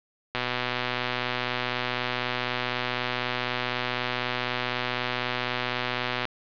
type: click train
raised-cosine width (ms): 0.3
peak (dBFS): -11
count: 733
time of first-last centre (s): 0.35-6.253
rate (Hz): 124
effects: resampled to 11025 Hz + 7-bit